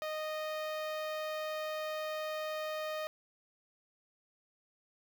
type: tone with notch filter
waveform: sawtooth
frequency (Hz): 619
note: D#5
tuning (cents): -9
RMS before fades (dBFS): -38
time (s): 0.02-3.07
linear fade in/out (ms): 0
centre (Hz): 8900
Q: 0.59
effects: 10-bit